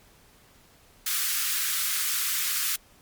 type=high-pass noise; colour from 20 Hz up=white; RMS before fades=-27 dBFS; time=1.06-2.76 s; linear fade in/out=5 ms; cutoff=1200 Hz; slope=48 dB/octave; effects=pink hiss -57 dBFS RMS until 3.01 s + MP3 96 kbps